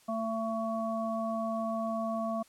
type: harmonic tone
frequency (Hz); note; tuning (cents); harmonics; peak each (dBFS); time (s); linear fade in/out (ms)
224.1; A3; +32; 1 / 3 / 5; -34 / -33 / -38; 0.08-2.43; 10
effects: white hiss -62 dBFS RMS until 2.48 s + low-pass 11000 Hz 12 dB/octave